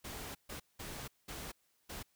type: noise bursts at uneven times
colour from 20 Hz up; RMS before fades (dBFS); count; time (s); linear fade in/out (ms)
pink; -45; 5; 0.04-0.35 / 0.49-0.6 / 0.79-1.08 / 1.28-1.52 / 1.89-2.03; 10
effects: white hiss -75 dBFS RMS until 2.15 s